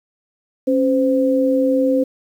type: tone pair together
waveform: sine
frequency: 272.9 / 515.7 Hz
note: C#4 / C5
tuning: -27 / -25 cents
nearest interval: major seventh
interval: 1102 cents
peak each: -16 dBFS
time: 0.67-2.04 s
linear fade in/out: 10 ms
effects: 8-bit